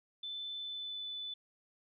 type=tone with pitch glide; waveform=sine; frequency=3520 to 3494 Hz; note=A7 to A7; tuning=0 to -13 cents; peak=-39 dBFS; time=0.23-1.34 s; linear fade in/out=5 ms; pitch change=-13 cents; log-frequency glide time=0.57-1.09 s; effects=none